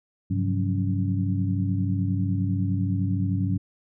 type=tone cluster; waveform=sine; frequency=100.2 / 133.3 / 177.1 / 187 / 279.4 Hz; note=G2 / C3 / F3 / F#3 / C#4; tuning=+38 / +33 / +24 / +19 / +14 cents; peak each=-24 / -33 / -31 / -29 / -31 dBFS; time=0.3-3.58 s; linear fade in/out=10 ms; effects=none